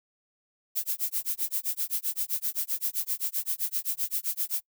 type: noise with tremolo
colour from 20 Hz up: violet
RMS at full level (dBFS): -27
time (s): 0.75-4.62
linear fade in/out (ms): 20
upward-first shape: sine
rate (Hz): 7.7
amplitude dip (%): 100
effects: noise-tail reverb RT60 0.1 s tail -26 dB re dry